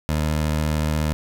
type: tone with vibrato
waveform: 20% pulse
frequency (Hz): 76.8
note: D#2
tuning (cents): -22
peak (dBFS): -15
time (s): 0.09-1.13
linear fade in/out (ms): 0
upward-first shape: sine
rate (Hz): 14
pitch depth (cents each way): 16
effects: none